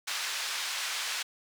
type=band-pass noise; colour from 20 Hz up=white; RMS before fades=-34 dBFS; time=0.07-1.23 s; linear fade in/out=10 ms; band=1100 to 5100 Hz; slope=12 dB/octave; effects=none